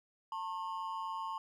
triangle ring-modulated tone, 987.8 Hz, B5, in tune, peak -32 dBFS, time 0.32-1.38 s, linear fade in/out 2 ms, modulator 91.8 Hz, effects none

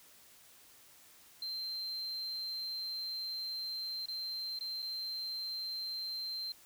triangle tone with dropouts, 4135 Hz, C8, 21 cents flat, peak -35 dBFS, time 1.42-6.52 s, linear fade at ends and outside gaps 2 ms, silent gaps 4.057-4.084 / 4.589-4.609 / 4.821-4.826 s, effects tanh soft clip ceiling -32 dBFS + white hiss -60 dBFS RMS until 6.65 s

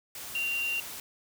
sine tone in noise, 2769 Hz, F7, 15 cents flat, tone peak -28 dBFS, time 0.35-0.8 s, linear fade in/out 2 ms, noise white, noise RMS -41 dBFS, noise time 0.15-1 s, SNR +10 dB, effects none

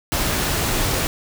pink noise, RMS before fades -21 dBFS, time 0.12-1.07 s, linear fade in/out 0 ms, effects none

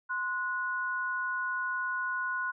sine tone pair together, 1042.4 / 1464 Hz, C6 / F#6, -7 / -19 cents, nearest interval tritone, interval 588 cents, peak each -35 / -31 dBFS, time 0.09-2.52 s, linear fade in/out 20 ms, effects none

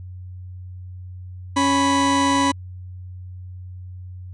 40% pulse tone pair together, 277.2 / 987.8 Hz, C#4 / B5, 0 / 0 cents, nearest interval octave + minor seventh, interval 2200 cents, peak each -18 dBFS, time 1.56-2.52 s, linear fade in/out 10 ms, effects added 91 Hz sine -33 dBFS peak until 4.33 s + resampled to 22050 Hz

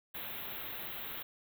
white band-stop noise, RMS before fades -42 dBFS, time 0.14-1.23 s, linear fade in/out 10 ms, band 3900 to 12000 Hz, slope 96 dB/octave, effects none

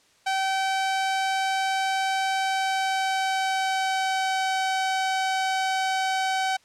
sawtooth tone with pitch glide, 769 to 761.5 Hz, G5 to F#5, -33 to +50 cents, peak -19 dBFS, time 0.26-6.57 s, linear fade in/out 10 ms, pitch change -17 cents, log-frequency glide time 2.37-4.57 s, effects white hiss -60 dBFS RMS until 6.64 s + low-pass 7000 Hz 12 dB/octave

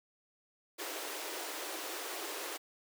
pink high-pass noise, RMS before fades -41 dBFS, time 0.78-2.58 s, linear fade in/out 20 ms, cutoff 300 Hz, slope 96 dB/octave, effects none

